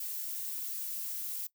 violet noise with amplitude modulation, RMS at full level -36 dBFS, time 0-1.47 s, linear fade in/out 5 ms, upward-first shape sine, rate 221 Hz, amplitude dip 40%, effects noise-tail reverb RT60 0.1 s tail -19 dB re dry

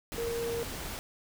sine tone in noise, 466.2 Hz, A#4, in tune, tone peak -31 dBFS, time 0.18-0.63 s, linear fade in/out 0 ms, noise pink, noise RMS -39 dBFS, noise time 0.12-0.99 s, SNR +5 dB, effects none

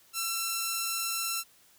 5% pulse tone, 1346 Hz, E6, 36 cents sharp, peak -18 dBFS, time 0.13-1.44 s, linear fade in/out 50 ms, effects white hiss -61 dBFS RMS until 1.78 s

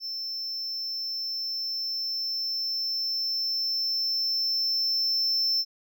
triangle tone with level ramp, 5330 Hz, E8, 18 cents sharp, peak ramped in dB -30 to -21 dBFS, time 0-5.65 s, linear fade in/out 50 ms, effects none

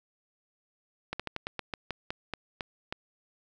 slowing click train, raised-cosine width 0.3 ms, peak -17 dBFS, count 12, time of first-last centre 1.13-2.925 s, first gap 66 ms, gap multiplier 1.17, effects none

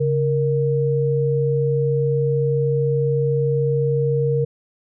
sine tone pair together, 139.1 / 466.8 Hz, C#3 / A#4, +6 / +2 cents, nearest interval octave + major sixth, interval 2096 cents, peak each -19 dBFS, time 0-4.45 s, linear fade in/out 10 ms, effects none

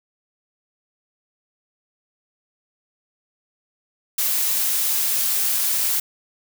blue noise, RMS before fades -21 dBFS, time 4.18-6 s, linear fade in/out 5 ms, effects none

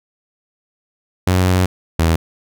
sawtooth tone pair in turn, 91.9 / 82.1 Hz, F#2 / E2, -11 / -6 cents, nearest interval major second, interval 195 cents, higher first, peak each -8 dBFS, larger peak neither, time 1.27-1.66 / 1.99-2.16 s, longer first, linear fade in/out 5 ms, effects none

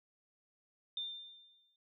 sine tone with exponential decay, 3596 Hz, A7, 37 cents sharp, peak -35 dBFS, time 0.97-1.76 s, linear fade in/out 2 ms, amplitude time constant 170 ms, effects none

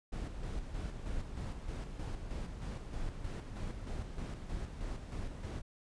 brown noise with tremolo, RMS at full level -39 dBFS, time 0.12-5.62 s, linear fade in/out 10 ms, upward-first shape square, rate 3.2 Hz, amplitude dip 45%, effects resampled to 22050 Hz

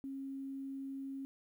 sine tone, 271.2 Hz, C#4, 38 cents flat, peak -40 dBFS, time 0.04-1.25 s, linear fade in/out 0 ms, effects 12-bit

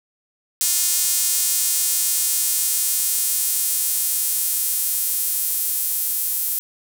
sawtooth tone with high-pass filter sweep, 356.1 Hz, F4, 34 cents sharp, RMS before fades -21 dBFS, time 0.61-6.59 s, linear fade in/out 0 ms, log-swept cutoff 7600 to 12000 Hz, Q 1.1, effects none

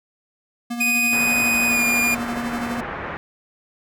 square tone with tremolo, 237.8 Hz, A#3, 35 cents sharp, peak -24 dBFS, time 0.7-2.81 s, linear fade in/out 10 ms, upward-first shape sine, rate 12 Hz, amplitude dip 45%
45% pulse tone with pitch glide, 2489 to 2421 Hz, D#7 to D#7, 0 to -48 cents, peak -17 dBFS, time 0.8-2.15 s, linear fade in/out 10 ms, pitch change -48 cents, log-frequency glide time 1.68-1.83 s
white low-pass noise, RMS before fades -30 dBFS, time 1.13-3.17 s, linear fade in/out 0 ms, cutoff 1800 Hz, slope 24 dB/octave
effects none

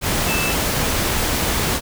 sine tone in noise, 2637 Hz, E7, in tune, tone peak -23 dBFS, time 0.26-0.55 s, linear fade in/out 50 ms, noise pink, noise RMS -20 dBFS, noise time 0.01-1.81 s, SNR -6 dB, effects none

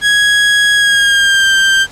30% pulse tone with pitch glide, 1661.2 to 1573.4 Hz, G#6 to G6, 0 to +6 cents, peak -5 dBFS, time 0.01-1.87 s, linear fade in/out 50 ms, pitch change -94 cents, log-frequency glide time 0.75-1.5 s, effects pink hiss -36 dBFS RMS until 1.91 s + low-pass 8000 Hz 12 dB/octave

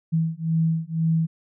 sine beating tone pair, 161.5 / 163.5 Hz, E3 / E3, -35 / -14 cents, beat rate 2 Hz, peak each -23 dBFS, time 0.12-1.27 s, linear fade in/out 20 ms, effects none

